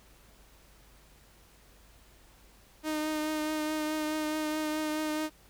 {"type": "tone with vibrato", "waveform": "sawtooth", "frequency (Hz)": 308, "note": "D#4", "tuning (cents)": -17, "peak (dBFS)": -26, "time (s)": [2.83, 5.3], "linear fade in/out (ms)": 50, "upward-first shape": "triangle", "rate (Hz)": 4.7, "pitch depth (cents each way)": 21, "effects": ["added 50 Hz sine -60 dBFS peak until 5.49 s", "pink hiss -60 dBFS RMS until 5.49 s"]}